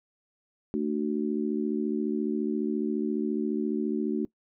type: harmonic tone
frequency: 74.5 Hz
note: D2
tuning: 25 cents sharp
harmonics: 3 / 4 / 5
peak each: -29 / -30 / -31 dBFS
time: 0.74-4.25 s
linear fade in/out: 0 ms
effects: noise-tail reverb RT60 0.1 s tail -21 dB re dry